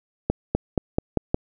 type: accelerating click train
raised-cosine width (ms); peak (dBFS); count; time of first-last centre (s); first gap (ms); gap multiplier
2; -6; 6; 0.3-1.344; 250; 0.91
effects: none